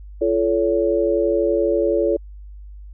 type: tone cluster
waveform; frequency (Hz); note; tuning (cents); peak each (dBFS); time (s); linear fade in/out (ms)
sine; 342.1 / 433.9 / 563; F4 / A4 / C#5; -36 / -24 / +27; -20; 0.21-2.17; 10
effects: added 50 Hz sine -35 dBFS peak until 2.93 s